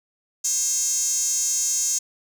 sawtooth tone with high-pass filter, 535 Hz, C5, 38 cents sharp, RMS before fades -23 dBFS, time 0.44-1.99 s, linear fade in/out 10 ms, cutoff 6600 Hz, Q 9.7, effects none

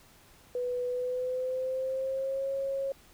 sine tone with pitch glide, 493.9 to 544.9 Hz, B4 to C#5, 0 to -30 cents, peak -29 dBFS, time 0.55-2.92 s, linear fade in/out 2 ms, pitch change +170 cents, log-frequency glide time 0.86-2.5 s, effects pink hiss -58 dBFS RMS until 3.13 s

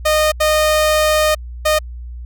sawtooth tone bursts at uneven times, 615 Hz, D#5, 20 cents flat, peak -8 dBFS, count 3, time 0.05-0.32 / 0.4-1.35 / 1.65-1.79 s, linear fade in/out 10 ms, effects added 60 Hz sine -27 dBFS peak until 2.25 s

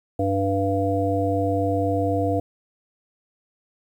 harmonic tone, 98 Hz, G2, in tune, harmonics 1 / 3 / 5 / 7, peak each -25 / -25 / -25 / -25 dBFS, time 0.19-2.4 s, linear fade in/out 5 ms, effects 9-bit

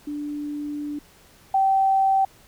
sine tone pair in turn, 293.7 / 774 Hz, D4 / G5, 0 / -22 cents, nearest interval octave + perfect fourth, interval 1678 cents, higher second, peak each -27 / -16 dBFS, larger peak second, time 0.07-0.99 / 1.54-2.25 s, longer first, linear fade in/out 5 ms, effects pink hiss -53 dBFS RMS until 2.47 s

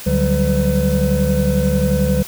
triangle tone cluster, 72.5 / 146.2 / 185 / 196.2 / 504 Hz, D2 / D3 / F#3 / G3 / B4, -22 / -7 / 0 / +2 / +35 cents, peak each -18 dBFS, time 0.06-2.23 s, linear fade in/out 10 ms, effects white hiss -33 dBFS RMS until 2.27 s

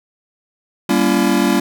square chord, G diminished seventh, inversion none, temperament just, 196 / 235.2 / 282.2 / 338.7 Hz, G3 / Bb3 / Db4 / Fb4, 0 / +16 / +31 / +47 cents, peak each -19 dBFS, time 0.89-1.6 s, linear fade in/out 5 ms, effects none

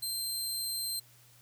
20% pulse tone, 4147 Hz, C8, 16 cents flat, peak -27 dBFS, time 0.02-1 s, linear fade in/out 10 ms, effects added 120 Hz sine -62 dBFS peak until 1.41 s + white hiss -61 dBFS RMS until 1.41 s

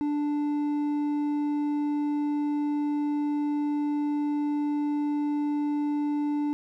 sine tone with hard clipping, 293.7 Hz, D4, in tune, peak -26 dBFS, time 0.01-6.53 s, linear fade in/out 0 ms, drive 5 dB, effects none

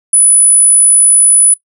sine tone, 9950 Hz, D#9, 1 cent flat, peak -3 dBFS, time 0.13-1.54 s, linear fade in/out 5 ms, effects noise-tail reverb RT60 0.1 s tail -20 dB re dry

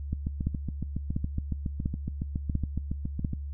two click trains, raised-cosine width 5 ms, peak -18 / -15 dBFS, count 24 / 5, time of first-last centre 0.13-3.333 / 0.47-3.248 s, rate 7.18 / 1.44 Hz, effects noise-tail reverb RT60 0.2 s tail -25 dB re dry + added 71 Hz sine -33 dBFS peak until 3.53 s

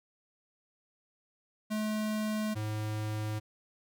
square tone pair in turn, 214.6 / 107.3 Hz, A3 / A2, -43 / -43 cents, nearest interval octave, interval 1200 cents, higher first, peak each -31 / -33 dBFS, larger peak first, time 1.7-2.55 / 2.55-3.4 s, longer neither, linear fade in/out 20 ms, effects none

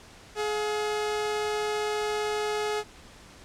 sawtooth tone pair together, 422.7 / 710.4 Hz, G#4 / F5, +31 / +29 cents, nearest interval major sixth, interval 898 cents, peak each -23 / -35 dBFS, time 0.35-2.84 s, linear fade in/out 50 ms, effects pink hiss -50 dBFS RMS until 3.44 s + low-pass 8000 Hz 12 dB/octave

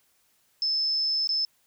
sine tone with dropouts, 5250 Hz, E8, 8 cents flat, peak -23 dBFS, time 0.62-1.45 s, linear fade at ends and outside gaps 1 ms, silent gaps 1.273-1.291 s, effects white hiss -67 dBFS RMS until 1.66 s

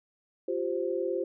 sine chord, F suspended second, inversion none, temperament equal with one note detuned, 349.2 / 388.8 / 523.3 Hz, F4 / G4 / C5, 0 / -14 / 0 cents, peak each -32 dBFS, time 0.48-1.24 s, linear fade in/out 5 ms, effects none

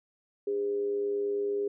sine tone with amplitude modulation, 406.3 Hz, G#4, 38 cents flat, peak -25 dBFS, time 0.47-1.68 s, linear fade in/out 5 ms, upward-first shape sine, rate 109 Hz, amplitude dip 45%, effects none

